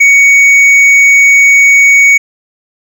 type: tone with hard clipping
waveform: triangle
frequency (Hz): 2235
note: C#7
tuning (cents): +14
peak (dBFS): -3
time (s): 0-2.18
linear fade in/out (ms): 10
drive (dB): 8
effects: none